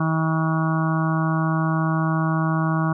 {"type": "harmonic tone", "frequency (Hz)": 160.2, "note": "E3", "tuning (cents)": -49, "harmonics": [1, 2, 4, 5, 6, 7, 8, 9], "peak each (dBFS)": [-20, -27, -32, -33, -34, -28, -35, -32], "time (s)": [0, 2.93], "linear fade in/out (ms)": 5, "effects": []}